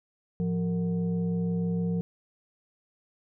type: tone with frequency modulation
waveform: sine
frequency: 174.61 Hz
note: F3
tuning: in tune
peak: -25 dBFS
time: 0.4-2.01 s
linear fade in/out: 0 ms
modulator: 283 Hz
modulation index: 0.6
effects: none